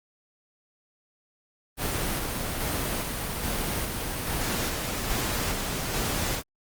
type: noise with tremolo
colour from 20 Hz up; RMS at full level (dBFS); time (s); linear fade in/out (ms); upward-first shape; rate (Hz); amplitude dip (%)
pink; -28; 1.77-6.43; 50; square; 1.2; 25
effects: Opus 32 kbps